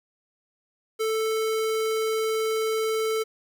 square tone, 440.8 Hz, A4, 3 cents sharp, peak -24 dBFS, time 0.99-3.24 s, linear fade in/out 20 ms, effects 10-bit

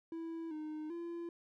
triangle tone with pitch steps, 329.2 / 307.6 / 340.6 Hz, E4 / D#4 / F4, -2 / -20 / -43 cents, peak -38 dBFS, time 0.12-1.29 s, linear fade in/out 2 ms, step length 390 ms, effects none

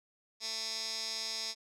15% pulse tone with band-pass filter, 222.3 Hz, A3, 18 cents sharp, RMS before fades -38 dBFS, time 0.4-1.55 s, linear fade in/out 50 ms, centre 5200 Hz, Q 4.2, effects none

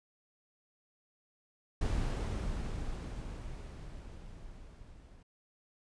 brown noise with level ramp, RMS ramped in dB -31 to -55 dBFS, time 1.81-5.23 s, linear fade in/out 5 ms, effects resampled to 22050 Hz

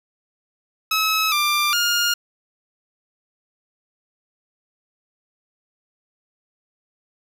15% pulse tone with pitch steps, 1289 / 1187 / 1417 Hz, E6 / D6 / F6, -39 / +18 / +25 cents, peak -11 dBFS, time 0.91-2.14 s, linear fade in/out 5 ms, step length 410 ms, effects none

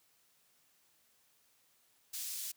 pink high-pass noise, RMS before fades -41 dBFS, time 2.13-2.52 s, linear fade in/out 10 ms, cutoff 5500 Hz, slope 12 dB/octave, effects white hiss -71 dBFS RMS until 2.56 s + high-pass 60 Hz 12 dB/octave

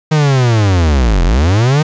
45% pulse linear two-way sweep, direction down then up, 158 to 39.79 to 158 Hz, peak -8 dBFS, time 0.11-1.83 s, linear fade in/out 10 ms, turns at 1.24 s, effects resampled to 16000 Hz + 7-bit

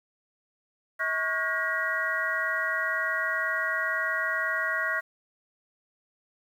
sine tone cluster, 641 / 1109 / 1434 / 1612 / 1906 Hz, E5 / C#6 / F6 / G6 / A#6, -49 / 0 / +45 / +48 / +38 cents, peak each -36 / -34 / -31 / -33 / -29 dBFS, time 0.99-5.01 s, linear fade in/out 20 ms, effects 9-bit

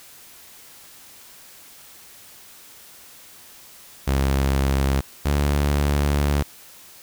sawtooth tone pair in turn, 67.9 / 72.06 Hz, C#2 / D2, -35 / -32 cents, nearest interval minor second, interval 103 cents, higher second, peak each -14 dBFS, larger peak neither, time 4.07-5.01 / 5.25-6.43 s, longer second, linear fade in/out 10 ms, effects white hiss -46 dBFS RMS until 7.02 s

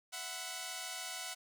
5% pulse chord, E suspended second, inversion none, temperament equal with one note detuned, 659.3 / 740 / 1005.6 Hz, E5 / F#5 / B5, 0 / 0 / +31 cents, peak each -36 / -31 / -36 dBFS, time 0.12-1.35 s, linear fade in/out 20 ms, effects none

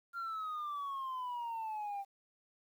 sine exponential sweep, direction down, 1396.9 to 784 Hz, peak -35 dBFS, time 0.13-2.05 s, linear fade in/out 50 ms, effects tanh soft clip ceiling -36 dBFS + 11-bit

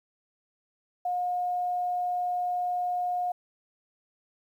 sine tone, 717 Hz, F5, 45 cents sharp, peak -26 dBFS, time 1.05-3.32 s, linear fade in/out 5 ms, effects 10-bit

